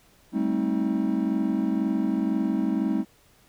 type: chord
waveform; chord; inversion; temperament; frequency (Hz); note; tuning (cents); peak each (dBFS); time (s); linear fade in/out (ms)
triangle; A half-diminished seventh; third; just; 198 / 220 / 264 / 316.8; G3 / A3 / C4 / Eb4; +18 / 0 / +16 / +31; -26; 0.32-3.05; 50
effects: pink hiss -59 dBFS RMS until 3.48 s